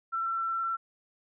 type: tone with vibrato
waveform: sine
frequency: 1346 Hz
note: E6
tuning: 36 cents sharp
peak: -28 dBFS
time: 0.12-0.77 s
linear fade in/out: 20 ms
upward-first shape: triangle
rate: 19 Hz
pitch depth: 18 cents each way
effects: none